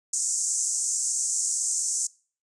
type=band-pass noise; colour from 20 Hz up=white; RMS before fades=-27 dBFS; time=0.13-2.07 s; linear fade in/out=5 ms; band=6300 to 8200 Hz; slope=48 dB/octave; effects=noise-tail reverb RT60 0.4 s tail -23 dB re dry + resampled to 24000 Hz